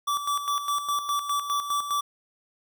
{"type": "tone with tremolo", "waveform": "square", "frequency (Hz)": 1157, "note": "D6", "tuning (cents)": -26, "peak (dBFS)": -24, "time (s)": [0.07, 2.01], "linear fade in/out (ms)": 10, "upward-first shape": "square", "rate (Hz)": 4.9, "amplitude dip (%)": 60, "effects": []}